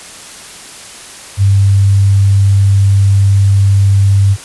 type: tone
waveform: sine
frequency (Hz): 98.8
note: G2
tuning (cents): +14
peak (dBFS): -5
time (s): 1.37-4.37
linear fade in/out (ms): 50
effects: white hiss -31 dBFS RMS until 4.44 s + resampled to 24000 Hz